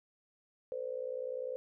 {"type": "tone with amplitude modulation", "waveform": "sine", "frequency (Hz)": 510, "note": "C5", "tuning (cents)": -44, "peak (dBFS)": -32, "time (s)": [0.72, 1.56], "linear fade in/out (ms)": 0, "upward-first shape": "sine", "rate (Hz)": 60.1, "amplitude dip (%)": 85, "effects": []}